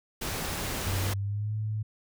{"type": "noise", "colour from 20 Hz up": "pink", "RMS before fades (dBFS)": -33, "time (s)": [0.21, 1.14], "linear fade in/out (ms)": 10}
{"type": "tone with pitch glide", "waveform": "sine", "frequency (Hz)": [94.7, 107.53], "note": ["F#2", "A2"], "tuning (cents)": [41, -39], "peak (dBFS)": -28, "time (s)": [0.86, 1.83], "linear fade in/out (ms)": 10, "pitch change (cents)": 220, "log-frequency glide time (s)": [0.99, 1.54]}
{"effects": []}